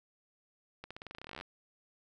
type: accelerating click train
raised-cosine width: 0.3 ms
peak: -28 dBFS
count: 20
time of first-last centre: 0.84-1.411 s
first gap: 66 ms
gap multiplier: 0.9
effects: none